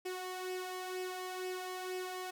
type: tone with flanger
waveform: sawtooth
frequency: 368.5 Hz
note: F#4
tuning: 7 cents flat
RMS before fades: -41 dBFS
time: 0.05-2.31 s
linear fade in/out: 10 ms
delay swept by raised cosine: 0.37 to 1.77 ms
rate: 2.1 Hz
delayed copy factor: +0.55
effects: none